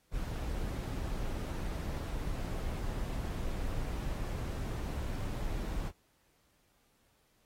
brown noise, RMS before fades -36 dBFS, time 0.11-5.92 s, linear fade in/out 50 ms, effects pink hiss -72 dBFS RMS until 7.45 s + AAC 48 kbps

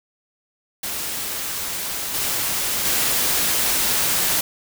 white noise with level steps, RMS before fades -27 / -23 / -20 dBFS, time 0.83-4.41 s, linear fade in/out 5 ms, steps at 2.14 / 2.85 s, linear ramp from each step 5 ms, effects none

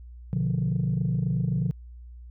sine chord, B diminished, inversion none, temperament equal, 123.47 / 146.83 / 174.61 Hz, B2 / D3 / F3, 0 / 0 / 0 cents, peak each -26 dBFS, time 0.33-1.71 s, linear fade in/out 0 ms, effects tanh soft clip ceiling -18 dBFS + added 60 Hz sine -41 dBFS peak until 2.3 s

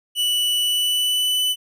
45% pulse tone with pitch glide, 2960 to 2996 Hz, F#7 to F#7, 0 to +21 cents, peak -18 dBFS, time 0.15-1.56 s, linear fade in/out 50 ms, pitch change +21 cents, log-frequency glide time 0.63-1.44 s, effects none

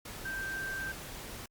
sine tone in noise, 1568 Hz, G6, in tune, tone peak -35 dBFS, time 0.25-0.92 s, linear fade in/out 5 ms, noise pink, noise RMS -44 dBFS, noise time 0.05-1.46 s, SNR +6 dB, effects Opus 48 kbps

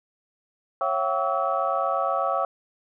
sine tone cluster, 548 / 675 / 763 / 1135 / 1299 Hz, C#5 / E5 / G5 / C#6 / E6, -20 / +41 / -47 / +41 / -26 cents, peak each -28 dBFS, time 0.81-2.45 s, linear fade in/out 2 ms, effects tanh soft clip ceiling -10 dBFS

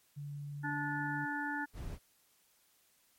sine tone with pitch glide, 144.1 to 145.19 Hz, D3 to D3, -33 to -19 cents, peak -40 dBFS, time 0.16-1.26 s, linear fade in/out 20 ms, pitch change +14 cents, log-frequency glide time 0.46-1.11 s
harmonic tone, 290.9 Hz, D4, 16 cents flat, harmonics 1 / 3 / 5 / 6, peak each -40 / -40 / -40 / -40 dBFS, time 0.63-1.66 s, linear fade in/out 20 ms
brown noise, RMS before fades -42 dBFS, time 1.73-1.99 s, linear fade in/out 50 ms
effects white hiss -70 dBFS RMS until 3.18 s + MP3 64 kbps

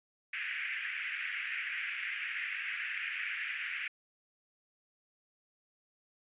white band-pass noise, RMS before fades -38 dBFS, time 0.33-3.88 s, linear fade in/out 5 ms, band 1600 to 2600 Hz, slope 48 dB/octave, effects resampled to 8000 Hz

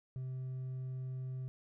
sine tone with hard clipping, 129.5 Hz, C3, 17 cents flat, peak -39 dBFS, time 0.16-1.48 s, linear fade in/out 0 ms, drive 2 dB, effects none

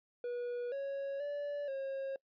triangle tone with pitch steps, 485 / 553 / 578 / 541 Hz, B4 / C#5 / D5 / C#5, -31 / -4 / -28 / -42 cents, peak -34 dBFS, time 0.24-2.16 s, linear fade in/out 2 ms, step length 480 ms, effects noise-tail reverb RT60 0.1 s tail -25 dB re dry + resampled to 11025 Hz

